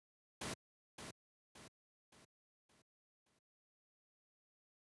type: noise with echo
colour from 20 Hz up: pink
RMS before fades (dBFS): -43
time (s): 0.41-0.54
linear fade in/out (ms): 5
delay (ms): 570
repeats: 5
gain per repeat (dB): -7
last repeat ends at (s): 3.39
effects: high-pass 100 Hz 12 dB/octave + resampled to 24000 Hz